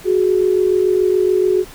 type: tone pair together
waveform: sine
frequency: 368.3 / 415.3 Hz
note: F#4 / G#4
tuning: -8 / 0 cents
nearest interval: major second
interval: 208 cents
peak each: -13 / -17 dBFS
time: 0.04-1.65 s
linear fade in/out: 50 ms
effects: pink hiss -39 dBFS RMS until 1.74 s